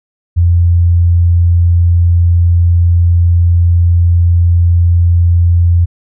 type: tone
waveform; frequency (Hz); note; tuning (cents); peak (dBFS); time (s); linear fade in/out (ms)
sine; 86.2; F2; -22; -5; 0.36-5.86; 20
effects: none